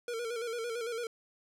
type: tone with vibrato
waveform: square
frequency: 466.2 Hz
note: A#4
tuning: in tune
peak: -35 dBFS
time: 0.08-1.07 s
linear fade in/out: 2 ms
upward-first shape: square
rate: 8.9 Hz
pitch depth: 56 cents each way
effects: low-pass 11000 Hz 12 dB/octave